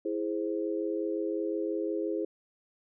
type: chord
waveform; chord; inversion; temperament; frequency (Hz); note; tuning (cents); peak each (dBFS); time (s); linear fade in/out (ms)
sine; E augmented; none; equal; 329.6 / 415.3 / 523.3; E4 / G#4 / B#4; 0 / 0 / 0; -32 / -33 / -36; 0.05-2.25; 5
effects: none